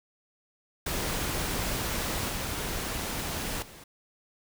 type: noise with level steps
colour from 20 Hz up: pink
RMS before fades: -31 / -33 / -48 dBFS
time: 0.86-3.84 s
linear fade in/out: 5 ms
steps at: 2.29 / 3.62 s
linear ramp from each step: 5 ms
effects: none